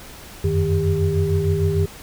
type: tone cluster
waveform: sine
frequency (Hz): 87.3 / 93.9 / 155 / 398.8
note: F2 / F#2 / D#3 / G4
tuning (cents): 0 / +26 / -6 / +30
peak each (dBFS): -22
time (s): 0.44-1.86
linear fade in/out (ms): 5
effects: pink hiss -40 dBFS RMS until 2.02 s